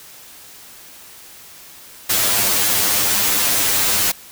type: noise with comb filter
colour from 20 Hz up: white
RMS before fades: -17 dBFS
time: 2.09-4.12 s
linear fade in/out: 10 ms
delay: 10 ms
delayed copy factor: +0.95
effects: white hiss -41 dBFS RMS until 4.31 s